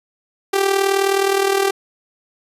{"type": "tone with amplitude modulation", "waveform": "sawtooth", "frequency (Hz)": 392, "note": "G4", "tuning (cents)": 0, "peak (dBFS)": -8, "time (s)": [0.53, 1.71], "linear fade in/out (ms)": 10, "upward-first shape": "sine", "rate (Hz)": 39.4, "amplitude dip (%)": 65, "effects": ["resampled to 32000 Hz"]}